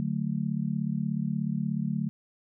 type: chord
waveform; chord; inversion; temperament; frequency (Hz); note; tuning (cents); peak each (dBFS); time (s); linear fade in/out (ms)
sine; D major; none; just; 146.83 / 183.54 / 220.2; D3 / F#3 / A3; 0 / -14 / +2; -31; 0-2.09; 0
effects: none